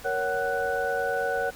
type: tone cluster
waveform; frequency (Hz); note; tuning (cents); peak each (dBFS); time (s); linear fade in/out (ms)
sine; 468 / 557 / 749 / 1484; A#4 / C#5 / F#5 / F#6; +7 / +8 / +21 / +5; -30; 0.04-1.51; 20
effects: pink hiss -46 dBFS RMS until 1.55 s